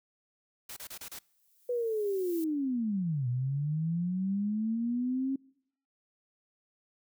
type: noise bursts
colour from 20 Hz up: white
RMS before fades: -43 dBFS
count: 5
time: 0.69-1.19 s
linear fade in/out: 5 ms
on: 76 ms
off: 30 ms
type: noise with exponential growth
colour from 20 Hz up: violet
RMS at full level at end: -44 dBFS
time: 0.87-2.44 s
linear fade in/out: 0 ms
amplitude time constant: 340 ms
type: linear two-way sweep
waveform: sine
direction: down then up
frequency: 496.2 to 120.2 to 272.1 Hz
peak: -28 dBFS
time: 1.69-5.36 s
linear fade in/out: 5 ms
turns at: 3.28 s
effects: noise-tail reverb RT60 0.7 s tail -25 dB re dry